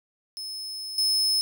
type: tone with level steps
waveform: 40% pulse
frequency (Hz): 5200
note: E8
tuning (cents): -24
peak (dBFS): -32 / -20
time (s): 0.37-1.41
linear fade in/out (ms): 0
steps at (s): 0.98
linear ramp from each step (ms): 2
effects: none